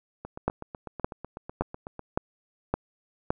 two click trains, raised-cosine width 1 ms, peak -23 / -10 dBFS, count 15 / 6, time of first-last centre 0.25-1.993 / 0.48-3.305 s, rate 8.03 / 1.77 Hz, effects none

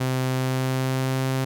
sawtooth tone with pitch glide, 129.5 to 131.92 Hz, C3 to C3, -17 to +15 cents, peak -18 dBFS, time 0-1.45 s, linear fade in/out 10 ms, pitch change +32 cents, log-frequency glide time 0.29-1.3 s, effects none

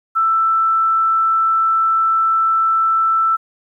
sine tone, 1327 Hz, E6, 11 cents sharp, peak -12 dBFS, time 0.15-3.37 s, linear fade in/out 20 ms, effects 9-bit

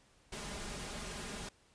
pink noise with comb filter, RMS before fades -43 dBFS, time 0.32-1.49 s, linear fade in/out 5 ms, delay 4.9 ms, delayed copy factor +0.5, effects pink hiss -67 dBFS RMS until 1.74 s + resampled to 22050 Hz

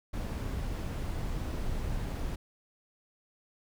brown noise, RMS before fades -34 dBFS, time 0.13-2.36 s, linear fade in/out 10 ms, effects none

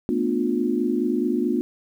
sine chord, B half-diminished seventh, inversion third, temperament just, 222.2 / 246.9 / 296.3 / 355.6 Hz, A3 / B3 / D4 / F4, +17 / 0 / +15 / +31 cents, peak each -27 / -24 / -26 / -25 dBFS, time 0.09-1.61 s, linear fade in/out 0 ms, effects 9-bit

